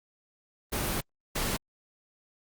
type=noise bursts at uneven times; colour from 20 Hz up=pink; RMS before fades=-30 dBFS; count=2; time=0.72-1.01 / 1.35-1.57 s; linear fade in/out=10 ms; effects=Opus 32 kbps